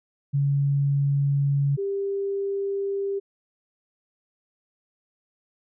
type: tone pair in turn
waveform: sine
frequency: 140.7 / 396.1 Hz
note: C#3 / G4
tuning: +26 / +18 cents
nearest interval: octave + tritone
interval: 1792 cents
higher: second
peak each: -19 / -24 dBFS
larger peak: first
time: 0.33-1.77 / 1.77-3.2 s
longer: first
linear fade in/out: 20 ms
effects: none